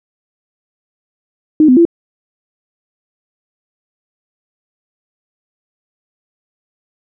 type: tone with pitch steps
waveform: sine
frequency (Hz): 308.7 / 253.7 / 338.5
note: D#4 / B3 / E4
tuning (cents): -14 / +47 / +46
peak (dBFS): -4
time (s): 1.6-1.852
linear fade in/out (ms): 2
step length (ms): 84
effects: none